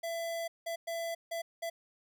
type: tone bursts at uneven times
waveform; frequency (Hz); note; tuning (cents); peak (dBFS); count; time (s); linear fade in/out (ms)
square; 669; E5; +25; -35; 5; 0.03-0.48 / 0.66-0.76 / 0.87-1.15 / 1.31-1.42 / 1.62-1.7; 10
effects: none